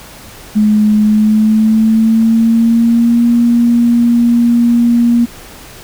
sine tone with pitch glide, 212.1 to 236.7 Hz, G#3 to A#3, +37 to +27 cents, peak -6 dBFS, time 0.55-5.26 s, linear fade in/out 20 ms, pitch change +190 cents, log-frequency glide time 1.02-3.26 s, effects pink hiss -34 dBFS RMS until 5.83 s

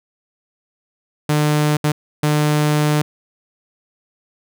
sawtooth tone bursts at uneven times, 150 Hz, D3, 37 cents sharp, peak -10 dBFS, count 3, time 1.29-1.77 / 1.84-1.92 / 2.23-3.02 s, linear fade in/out 5 ms, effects none

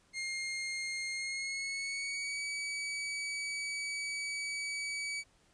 sawtooth tone with pitch glide, 2127 to 2280 Hz, C7 to C#7, +28 to +48 cents, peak -32 dBFS, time 0.13-5.24 s, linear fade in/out 50 ms, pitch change +120 cents, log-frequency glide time 1.13-2.44 s, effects pink hiss -68 dBFS RMS until 5.53 s + resampled to 22050 Hz

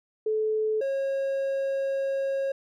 sine / triangle tone pair in turn, 433.6 / 544.2 Hz, A4 / C#5, -25 / -32 cents, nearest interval major third, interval 393 cents, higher second, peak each -23 dBFS, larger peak neither, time 0.26-0.81 / 0.81-2.52 s, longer second, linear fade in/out 5 ms, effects none

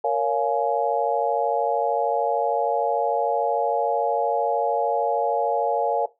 sine chord, Bb minor seventh, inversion none, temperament just, 466.2 / 559.4 / 699.2 / 839.1 Hz, Bb4 / Db5 / F5 / Ab5, 0 / +16 / +2 / +18 cents, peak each -25 dBFS, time 0.04-6.06 s, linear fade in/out 5 ms, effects noise-tail reverb RT60 0.2 s tail -17 dB re dry

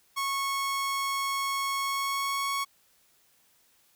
sawtooth tone with pitch glide, 1100 to 1108.3 Hz, C#6 to C#6, -14 to -1 cents, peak -24 dBFS, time 0.16-2.65 s, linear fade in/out 20 ms, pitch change +13 cents, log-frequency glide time 1.8-2.53 s, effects white hiss -65 dBFS RMS until 3.95 s

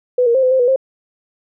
sine tone with pitch steps, 497.7 / 468.5 / 528 / 510 / 523 / 488.2 / 530 Hz, B4 / A#4 / C5 / C5 / C5 / B4 / C5, +13 / +9 / +16 / -44 / -1 / -20 / +22 cents, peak -10 dBFS, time 0.18-0.761 s, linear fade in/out 5 ms, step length 83 ms, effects none

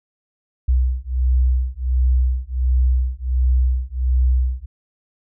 sine beating tone pair, 62.6 / 64 Hz, B1 / C2, +24 / -38 cents, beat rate 1.4 Hz, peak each -17 dBFS, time 0.68-4.66 s, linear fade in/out 10 ms, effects tanh soft clip ceiling -8 dBFS

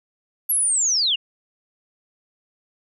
sine linear sweep, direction down, 11590 to 2718 Hz, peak -17 dBFS, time 0.49-1.16 s, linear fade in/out 10 ms, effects none

